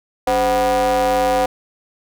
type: ring-modulated tone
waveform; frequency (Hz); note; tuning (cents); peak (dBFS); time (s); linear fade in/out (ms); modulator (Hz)
square; 116.54; A#2; 0; -12; 0.27-1.46; 5; 632
effects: none